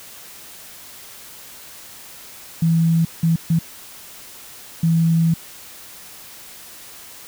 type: tone bursts at uneven times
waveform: sine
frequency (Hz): 164.81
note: E3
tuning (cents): 0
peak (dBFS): -13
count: 4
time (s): 2.62-3.05 / 3.23-3.36 / 3.5-3.59 / 4.83-5.34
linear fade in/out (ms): 5
effects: white hiss -40 dBFS RMS until 7.27 s